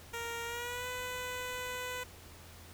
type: tone with pitch glide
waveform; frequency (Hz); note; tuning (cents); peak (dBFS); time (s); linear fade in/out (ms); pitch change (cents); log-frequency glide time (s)
10% pulse; 466.2 to 499.7; A#4 to B4; 0 to +20; -29; 0.13-2.04; 10; +120; 0.45-0.87
effects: added 85 Hz sine -54 dBFS peak until 2.73 s + pink hiss -54 dBFS RMS until 2.73 s